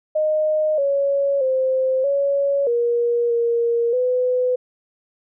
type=tone with pitch steps; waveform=sine; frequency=617 / 558 / 522 / 560 / 474.7 / 468.7 / 502 Hz; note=D#5 / C#5 / C5 / C#5 / A#4 / A#4 / B4; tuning=-15 / +11 / -4 / +18 / +31 / +9 / +28 cents; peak=-16 dBFS; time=0.15-4.56 s; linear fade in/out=10 ms; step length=630 ms; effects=none